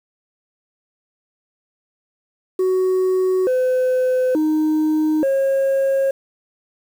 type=tone with pitch steps; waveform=sine; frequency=372.7 / 510 / 309.8 / 542 Hz; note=F#4 / C5 / D#4 / C#5; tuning=+13 / -44 / -7 / -39 cents; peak=-12 dBFS; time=2.59-6.11 s; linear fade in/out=5 ms; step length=880 ms; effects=tanh soft clip ceiling -14 dBFS + 7-bit